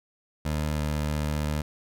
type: tone with pitch glide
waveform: 20% pulse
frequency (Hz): 76 to 75.21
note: D#2 to D2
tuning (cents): -40 to +42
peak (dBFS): -21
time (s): 0.45-1.62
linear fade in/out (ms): 5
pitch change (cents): -18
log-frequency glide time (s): 0.73-0.79
effects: none